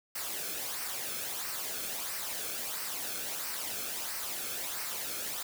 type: noise with flanger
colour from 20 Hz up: white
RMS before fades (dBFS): -37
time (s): 0.15-5.43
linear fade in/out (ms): 5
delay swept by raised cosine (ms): 0.28 to 1.06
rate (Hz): 1.5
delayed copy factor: -0.55
effects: none